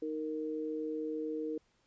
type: tone pair together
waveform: sine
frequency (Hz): 311.1 / 464.2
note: D#4 / A#4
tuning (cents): 0 / -7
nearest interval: perfect fifth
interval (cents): 693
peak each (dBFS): -37 / -37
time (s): 0.02-1.58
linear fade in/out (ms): 5
effects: pink hiss -73 dBFS RMS until 1.86 s + resampled to 16000 Hz